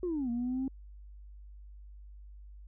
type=linear two-way sweep; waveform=sine; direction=down then up; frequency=371 to 233.4 to 268.7 Hz; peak=-29 dBFS; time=0.03-0.68 s; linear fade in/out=2 ms; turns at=0.3 s; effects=tanh soft clip ceiling -27 dBFS + added 50 Hz sine -47 dBFS peak until 2.67 s